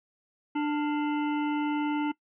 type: harmonic tone with a mistuned harmonic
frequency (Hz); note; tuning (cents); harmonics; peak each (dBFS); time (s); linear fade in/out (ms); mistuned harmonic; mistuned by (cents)
296.6; D4; +17; 1 / 3 / 5 / 7 / 9 / 10; -26 / -33 / -41 / -43 / -46 / -48; 0.55-2.12; 10; 5; -100
effects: noise-tail reverb RT60 0.1 s tail -21 dB re dry